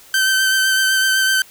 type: tone with vibrato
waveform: sawtooth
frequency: 1545 Hz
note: G6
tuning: 26 cents flat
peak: -10 dBFS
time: 0.14-1.42 s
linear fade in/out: 2 ms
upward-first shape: sine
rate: 7.9 Hz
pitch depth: 16 cents each way
effects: white hiss -45 dBFS RMS until 1.5 s